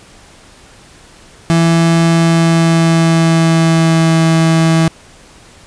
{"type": "tone with pitch glide", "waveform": "35% pulse", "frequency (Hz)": [166.2, 162.87], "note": ["E3", "E3"], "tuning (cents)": [15, -21], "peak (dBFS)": -6, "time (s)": [1.5, 4.88], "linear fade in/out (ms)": 0, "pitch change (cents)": -36, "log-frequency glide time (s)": [2.09, 4.19], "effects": ["pink hiss -41 dBFS RMS until 5.66 s", "resampled to 22050 Hz"]}